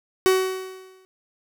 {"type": "tone with exponential decay", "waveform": "45% pulse", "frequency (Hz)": 375.8, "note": "F#4", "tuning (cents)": 27, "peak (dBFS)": -13, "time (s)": [0.26, 1.05], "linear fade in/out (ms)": 0, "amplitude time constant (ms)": 170, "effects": []}